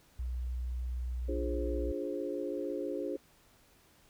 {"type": "tone with pitch glide", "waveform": "sine", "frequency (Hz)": [61.74, 60.3], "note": ["B1", "B1"], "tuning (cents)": [0, -41], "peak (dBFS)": -33, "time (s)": [0.19, 1.92], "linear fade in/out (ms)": 5, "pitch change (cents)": -41, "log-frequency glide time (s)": [1.03, 1.77]}
{"type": "chord", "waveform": "sine", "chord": "D half-diminished seventh", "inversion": "none", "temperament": "equal with one note detuned", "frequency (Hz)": [293.7, 349.2, 415.3, 531.5], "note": ["D4", "F4", "Ab4", "C5"], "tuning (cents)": [0, 0, 0, 27], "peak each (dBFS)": -39, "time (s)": [1.28, 3.17], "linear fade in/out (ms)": 10}
{"effects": ["pink hiss -64 dBFS RMS until 4.09 s"]}